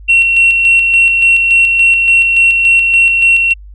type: tone with tremolo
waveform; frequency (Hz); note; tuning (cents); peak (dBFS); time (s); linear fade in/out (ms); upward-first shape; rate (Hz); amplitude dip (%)
sine; 2726; F7; -43; -3; 0.08-3.54; 20; square; 3.5; 40
effects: tanh soft clip ceiling -1 dBFS + added 50 Hz sine -30 dBFS peak until 3.74 s